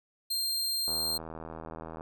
sawtooth tone, 4186 Hz, C8, in tune, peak -26 dBFS, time 0.3-1.18 s, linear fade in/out 10 ms
click train, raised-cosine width 1 ms, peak -27 dBFS, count 92, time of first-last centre 0.88-2.009 s, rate 80.6 Hz
effects none

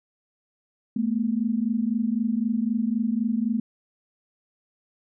sine tone pair together, 216.7 / 240.6 Hz, A3 / B3, -26 / -45 cents, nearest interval major second, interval 181 cents, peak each -24 / -25 dBFS, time 0.96-3.6 s, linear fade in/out 5 ms, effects none

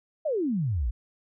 sine exponential sweep, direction down, 659.3 to 50 Hz, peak -24 dBFS, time 0.25-0.91 s, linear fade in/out 10 ms, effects none

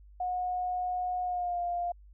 sine tone with pitch glide, 726 to 700.9 Hz, F#5 to F5, -33 to +6 cents, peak -29 dBFS, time 0.2-1.92 s, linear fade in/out 5 ms, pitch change -61 cents, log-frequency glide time 1.23-1.6 s, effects added 50 Hz sine -51 dBFS peak until 2.13 s

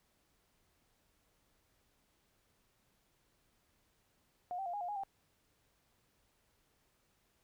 sine tone with pitch steps, 716 / 775 / 701 / 821 / 709 / 827 / 785 Hz, F5 / G5 / F5 / G#5 / F5 / G#5 / G5, +43 / -20 / +6 / -20 / +26 / -8 / +2 cents, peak -37 dBFS, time 4.51-5.035 s, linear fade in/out 0 ms, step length 75 ms, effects pink hiss -75 dBFS RMS until 7.43 s

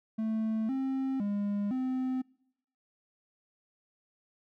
triangle tone with pitch steps, 220.4 / 266 / 203.6 / 257.9 Hz, A3 / C4 / G#3 / C4, +3 / +29 / -34 / -25 cents, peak -27 dBFS, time 0.18-2.22 s, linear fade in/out 10 ms, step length 510 ms, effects noise-tail reverb RT60 0.8 s tail -25 dB re dry

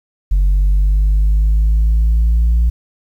sine linear sweep, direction up, 46.58 to 58.27 Hz, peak -7 dBFS, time 0.31-2.7 s, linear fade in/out 10 ms, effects tanh soft clip ceiling -8 dBFS + 8-bit

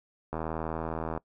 click train, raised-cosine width 1 ms, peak -19 dBFS, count 69, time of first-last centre 0.33-1.176 s, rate 80.4 Hz, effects noise-tail reverb RT60 0.1 s tail -22 dB re dry

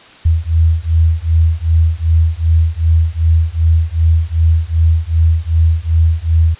sine beating tone pair, 80.2 / 82.8 Hz, E2 / E2, -47 / +8 cents, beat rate 2.6 Hz, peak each -12 dBFS, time 0.25-6.55 s, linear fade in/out 10 ms, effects white hiss -40 dBFS RMS until 6.59 s + resampled to 8000 Hz

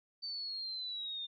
sine linear sweep, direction down, 4583 to 3610 Hz, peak -38 dBFS, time 0.22-1.27 s, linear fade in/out 20 ms, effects none

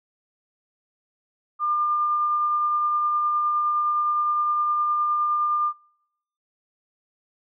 sine tone with tremolo, 1200 Hz, D6, 37 cents sharp, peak -19 dBFS, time 1.59-5.73 s, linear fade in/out 50 ms, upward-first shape triangle, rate 9.7 Hz, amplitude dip 25%, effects noise-tail reverb RT60 0.8 s tail -26 dB re dry

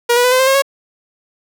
sawtooth tone with pitch steps, 476.7 / 488.4 / 500.4 / 512.7 / 525.3 / 538.2 / 551.4 Hz, A#4 / B4 / B4 / C5 / C5 / C5 / C#5, +39 / -19 / +23 / -35 / +7 / +49 / -9 cents, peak -6 dBFS, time 0.09-0.622 s, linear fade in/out 10 ms, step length 76 ms, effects none

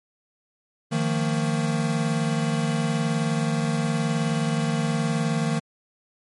square chord, Eb suspended second, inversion none, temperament equal with one note detuned, 155.56 / 174.61 / 227.4 Hz, Eb3 / F3 / Bb3, 0 / 0 / -43 cents, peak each -25 / -30 / -27 dBFS, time 0.91-5.6 s, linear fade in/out 20 ms, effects MP3 48 kbps

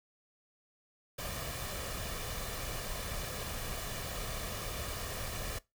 pink noise with comb filter, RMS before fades -39 dBFS, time 1.18-5.59 s, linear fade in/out 10 ms, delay 1.7 ms, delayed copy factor +0.5, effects noise-tail reverb RT60 0.2 s tail -21 dB re dry

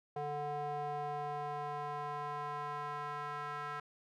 square tone with band-pass filter sweep, 146.83 Hz, D3, in tune, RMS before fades -40 dBFS, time 0.16-3.8 s, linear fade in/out 5 ms, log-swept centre 660 to 1300 Hz, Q 2.8, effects none

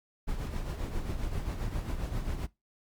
brown noise with tremolo, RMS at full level -31 dBFS, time 0.27-2.47 s, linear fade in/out 20 ms, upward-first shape triangle, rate 7.5 Hz, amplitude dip 60%, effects noise-tail reverb RT60 0.2 s tail -21 dB re dry + Opus 48 kbps

